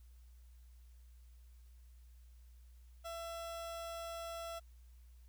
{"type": "tone", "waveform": "30% pulse", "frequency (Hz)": 670, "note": "E5", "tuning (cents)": 28, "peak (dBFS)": -40, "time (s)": [3.04, 4.6], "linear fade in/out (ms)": 20, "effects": ["added 60 Hz sine -56 dBFS peak until 5.28 s", "white hiss -75 dBFS RMS until 5.28 s"]}